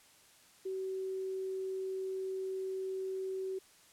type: tone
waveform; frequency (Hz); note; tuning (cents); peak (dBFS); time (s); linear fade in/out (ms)
sine; 380; F#4; +46; -35; 0.65-3.59; 10
effects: white hiss -62 dBFS RMS until 3.92 s + low-pass 11000 Hz 12 dB/octave